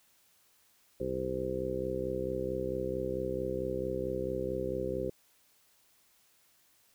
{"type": "harmonic tone", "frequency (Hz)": 64.5, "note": "C2", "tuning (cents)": -24, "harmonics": [1, 2, 3, 4, 5, 6, 7, 8], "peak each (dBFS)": [-44, -43, -42, -47, -41, -36, -43, -36], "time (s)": [1, 5.1], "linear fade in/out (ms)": 5, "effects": ["white hiss -67 dBFS RMS until 6.94 s"]}